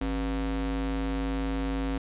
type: ring-modulated tone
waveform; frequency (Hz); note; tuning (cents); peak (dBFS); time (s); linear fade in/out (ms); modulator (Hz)
square; 110; A2; 0; -25; 0.01-1.98; 5; 161
effects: resampled to 8000 Hz + 11-bit